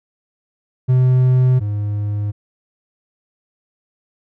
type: tone pair in turn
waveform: triangle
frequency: 127.7 / 103.46 Hz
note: C3 / G#2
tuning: -42 / -6 cents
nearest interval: major third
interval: 364 cents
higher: first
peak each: -8 / -16 dBFS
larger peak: first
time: 0.88-1.6 / 1.6-2.32 s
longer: neither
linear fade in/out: 20 ms
effects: none

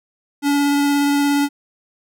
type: tone with vibrato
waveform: square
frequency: 285.4 Hz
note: D4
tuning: 49 cents flat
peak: -15 dBFS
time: 0.42-1.49 s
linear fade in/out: 50 ms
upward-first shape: sine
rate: 17 Hz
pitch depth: 9 cents each way
effects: none

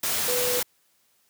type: tone in noise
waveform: sine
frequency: 493.9 Hz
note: B4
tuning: in tune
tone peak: -26 dBFS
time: 0.28-0.6 s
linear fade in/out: 5 ms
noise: white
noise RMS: -26 dBFS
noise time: 0.03-0.63 s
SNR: -3 dB
effects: white hiss -66 dBFS RMS until 1.29 s + high-pass 80 Hz 12 dB/octave

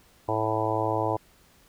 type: harmonic tone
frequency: 109.7 Hz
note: A2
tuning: 5 cents flat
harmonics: 1 / 3 / 4 / 5 / 6 / 7 / 8 / 9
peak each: -32 / -32 / -32 / -32 / -32 / -32 / -32 / -32 dBFS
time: 0.28-1.17 s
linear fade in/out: 10 ms
effects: pink hiss -59 dBFS RMS until 1.68 s

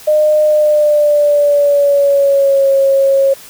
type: tone with pitch glide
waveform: sine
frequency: 609 to 545.7 Hz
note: D#5 to C#5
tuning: -37 to -27 cents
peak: -7 dBFS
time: 0.07-3.34 s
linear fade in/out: 10 ms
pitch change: -190 cents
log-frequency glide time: 0.45-2.71 s
effects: white hiss -36 dBFS RMS until 3.49 s

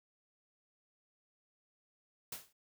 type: noise with exponential decay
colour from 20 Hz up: white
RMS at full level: -39 dBFS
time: 2.32-2.53 s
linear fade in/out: 5 ms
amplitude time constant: 45 ms
effects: none

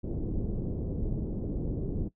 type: low-pass noise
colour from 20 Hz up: pink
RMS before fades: -32 dBFS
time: 0.03-2.09 s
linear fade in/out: 20 ms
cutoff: 410 Hz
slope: 24 dB/octave
effects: noise-tail reverb RT60 0.1 s tail -20 dB re dry

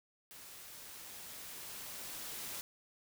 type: noise with level ramp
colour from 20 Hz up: white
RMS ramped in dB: -53 to -43 dBFS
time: 0.31-2.61 s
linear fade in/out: 0 ms
effects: none

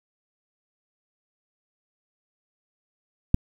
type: click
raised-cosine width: 5 ms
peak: -4 dBFS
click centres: 3.344 s
effects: 7-bit

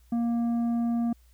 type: tone with tanh clipping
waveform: sine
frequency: 234.6 Hz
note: A#3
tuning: 11 cents sharp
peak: -25 dBFS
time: 0.12-1.13 s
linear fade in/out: 5 ms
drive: 7 dB
effects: added 60 Hz sine -55 dBFS peak until 1.33 s + white hiss -67 dBFS RMS until 1.33 s

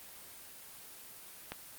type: click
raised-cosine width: 0.3 ms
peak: -21 dBFS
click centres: 1.52 s
effects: white hiss -51 dBFS RMS until 1.78 s + Opus 24 kbps

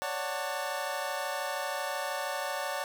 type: chord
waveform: 25% pulse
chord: D major seventh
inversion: third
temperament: equal with one note detuned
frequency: 554.4 / 587.3 / 740 / 893.8 Hz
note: C#5 / D5 / F#5 / A5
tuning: 0 / 0 / 0 / +27 cents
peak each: -34 dBFS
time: 0.02-2.84 s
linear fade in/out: 0 ms
effects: none

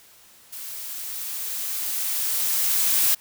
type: noise with level ramp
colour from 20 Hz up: blue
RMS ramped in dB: -36 to -19 dBFS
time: 0.52-3.15 s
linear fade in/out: 10 ms
effects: white hiss -52 dBFS RMS until 3.2 s

